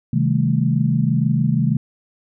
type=chord; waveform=sine; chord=A half-diminished seventh; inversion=first; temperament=just; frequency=132 / 158.4 / 198 / 220 Hz; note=C3 / Eb3 / G3 / A3; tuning=+16 / +31 / +18 / 0 cents; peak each=-19 / -19 / -24 / -21 dBFS; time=0.13-1.77 s; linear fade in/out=5 ms; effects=none